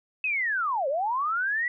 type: linear two-way sweep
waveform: sine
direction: down then up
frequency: 2600 to 517 to 1974 Hz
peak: -24 dBFS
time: 0.24-1.68 s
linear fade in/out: 2 ms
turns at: 0.88 s
effects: none